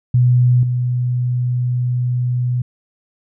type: tone with level steps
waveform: sine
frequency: 123.8 Hz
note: B2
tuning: 5 cents sharp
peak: -9 / -15 dBFS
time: 0.14-2.62 s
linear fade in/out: 5 ms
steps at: 0.63 s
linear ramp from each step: 2 ms
effects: none